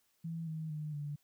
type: tone with pitch steps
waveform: sine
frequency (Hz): 164.81 / 158.37 / 152.18 / 146.24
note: E3 / D#3 / D#3 / D3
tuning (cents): 0 / +31 / -38 / -7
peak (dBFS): -37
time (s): 0.24-1.16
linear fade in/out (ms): 10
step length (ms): 230
effects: white hiss -75 dBFS RMS until 1.23 s